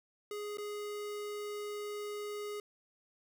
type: tone with dropouts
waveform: square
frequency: 415.3 Hz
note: G#4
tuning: in tune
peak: -39 dBFS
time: 0.31-2.6 s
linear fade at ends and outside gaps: 2 ms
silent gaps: 0.572-0.583 s
effects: none